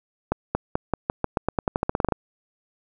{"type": "accelerating click train", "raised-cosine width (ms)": 1, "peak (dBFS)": -7, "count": 18, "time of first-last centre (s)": [0.32, 2.123], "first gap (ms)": 230, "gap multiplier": 0.89, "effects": []}